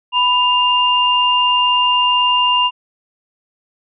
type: tone pair together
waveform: sine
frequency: 990.7 / 2802 Hz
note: B5 / F7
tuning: +5 / +5 cents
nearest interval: octave + tritone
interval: 1800 cents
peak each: -14 dBFS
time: 0.12-2.71 s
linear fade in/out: 50 ms
effects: none